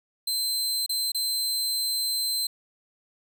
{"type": "tone with dropouts", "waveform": "sawtooth", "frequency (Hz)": 4100, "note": "C8", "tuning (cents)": -36, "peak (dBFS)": -22, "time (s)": [0.27, 2.47], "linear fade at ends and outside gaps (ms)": 5, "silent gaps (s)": [[0.863, 0.893], [1.119, 1.146]], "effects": []}